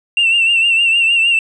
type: tone with vibrato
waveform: triangle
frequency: 2734 Hz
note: F7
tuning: 37 cents flat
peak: -7 dBFS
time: 0.17-1.39 s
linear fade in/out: 2 ms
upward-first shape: triangle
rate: 6.5 Hz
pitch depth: 66 cents each way
effects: tanh soft clip ceiling -6 dBFS + resampled to 24000 Hz